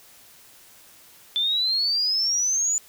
sine exponential sweep, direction up, 3503 to 7040 Hz, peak -20 dBFS, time 1.36-2.78 s, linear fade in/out 0 ms, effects white hiss -51 dBFS RMS until 2.88 s

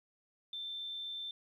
sine tone, 3556 Hz, A7, 18 cents sharp, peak -39 dBFS, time 0.53-1.31 s, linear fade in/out 2 ms, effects 12-bit

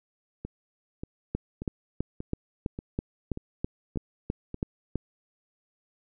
two click trains, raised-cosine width 3 ms, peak -22 / -15 dBFS, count 8 / 12, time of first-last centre 0.45-4.544 / 1.35-4.957 s, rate 1.71 / 3.05 Hz, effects none

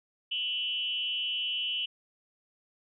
sine tone with frequency modulation, 2963 Hz, F#7, 2 cents sharp, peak -29 dBFS, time 0.31-1.86 s, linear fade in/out 10 ms, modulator 254 Hz, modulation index 0.72, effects none

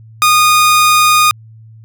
sawtooth tone, 1230 Hz, D#6, 20 cents flat, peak -3 dBFS, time 0.22-1.31 s, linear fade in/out 0 ms, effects added 111 Hz sine -35 dBFS peak until 1.84 s

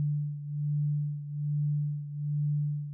sine beating tone pair, 146.9 / 148.1 Hz, D3 / D3, +1 / +15 cents, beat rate 1.2 Hz, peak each -29 / -34 dBFS, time 0-2.93 s, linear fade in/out 0 ms, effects none

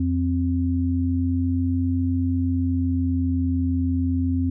sine tone pair together, 87.3 / 261.6 Hz, F2 / C4, 0 / 0 cents, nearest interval octave + perfect fifth, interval 1900 cents, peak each -22 dBFS, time 0-4.5 s, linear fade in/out 5 ms, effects none

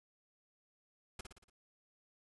pink noise with echo, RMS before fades -44 dBFS, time 1.19-1.21 s, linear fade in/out 5 ms, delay 58 ms, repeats 5, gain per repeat -5 dB, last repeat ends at 1.5 s, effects resampled to 24000 Hz

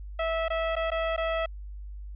sawtooth tone with dropouts, 653 Hz, E5, 17 cents flat, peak -22 dBFS, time 0.19-1.46 s, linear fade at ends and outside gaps 5 ms, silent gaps 0.483-0.502 / 0.755-0.764 / 0.904-0.916 / 1.164-1.177 s, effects added 50 Hz sine -37 dBFS peak until 2.15 s + resampled to 8000 Hz

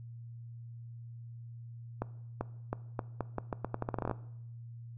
accelerating click train, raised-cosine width 1 ms, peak -19 dBFS, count 18, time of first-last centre 2.02-4.112 s, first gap 390 ms, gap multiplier 0.82, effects noise-tail reverb RT60 0.8 s tail -19 dB re dry + added 117 Hz sine -44 dBFS peak until 4.97 s

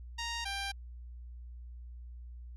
10% pulse tone pair in turn, 932.3 / 791.5 Hz, A#5 / G5, 0 / +17 cents, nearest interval minor third, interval 283 cents, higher first, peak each -27 dBFS, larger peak neither, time 0.18-0.45 / 0.45-0.72 s, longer neither, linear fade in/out 10 ms, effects added 60 Hz sine -44 dBFS peak until 2.56 s + resampled to 24000 Hz

